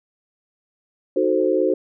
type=chord; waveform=sine; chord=D# diminished seventh; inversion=none; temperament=equal; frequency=311.1 / 370 / 440 / 523.3 Hz; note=D#4 / F#4 / A4 / C5; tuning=0 / 0 / 0 / 0 cents; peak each=-23 / -20 / -23 / -21 dBFS; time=1.16-1.74 s; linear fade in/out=5 ms; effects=none